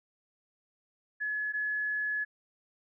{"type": "tone pair in turn", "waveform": "sine", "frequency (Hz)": [1702, 1702], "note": ["G#6", "G#6"], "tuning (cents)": [42, 42], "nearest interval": "unison", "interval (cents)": 0, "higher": "neither", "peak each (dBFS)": [-30, -29], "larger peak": "second", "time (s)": [[1.2, 1.53], [1.53, 2.25]], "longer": "second", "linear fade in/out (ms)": 20, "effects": []}